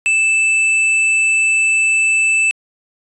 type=tone with tanh clipping; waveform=sine; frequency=2637 Hz; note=E7; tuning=in tune; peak=-13 dBFS; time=0.06-2.51 s; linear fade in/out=0 ms; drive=12 dB; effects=resampled to 22050 Hz